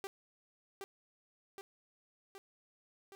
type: tone with echo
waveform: sawtooth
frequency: 392 Hz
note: G4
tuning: in tune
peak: -36 dBFS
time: 0.04-0.07 s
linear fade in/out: 0 ms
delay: 770 ms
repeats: 4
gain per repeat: -3 dB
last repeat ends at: 3.15 s
effects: none